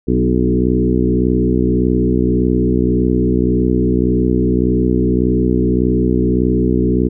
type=harmonic tone with a mistuned harmonic; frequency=61.74 Hz; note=B1; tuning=in tune; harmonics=1 / 2 / 3 / 4 / 5 / 6 / 7; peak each=-19 / -21 / -18 / -18 / -19 / -19 / -22 dBFS; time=0.07-7.09 s; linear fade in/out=20 ms; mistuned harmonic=4; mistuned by=+23 cents; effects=none